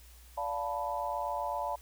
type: chord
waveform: sine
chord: B half-diminished seventh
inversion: first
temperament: equal with one note detuned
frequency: 580.9 / 698.5 / 880 / 987.8 Hz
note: D5 / F5 / A5 / B5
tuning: -19 / 0 / 0 / 0 cents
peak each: -38 / -38 / -36 / -37 dBFS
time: 0.37-1.76 s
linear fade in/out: 10 ms
effects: added 60 Hz sine -53 dBFS peak until 1.81 s + white hiss -59 dBFS RMS until 1.81 s